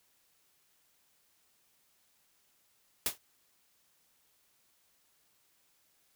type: noise with exponential decay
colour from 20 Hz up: white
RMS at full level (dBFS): -26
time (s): 3.06-3.18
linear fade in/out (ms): 2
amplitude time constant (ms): 25
effects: white hiss -71 dBFS RMS until 6.15 s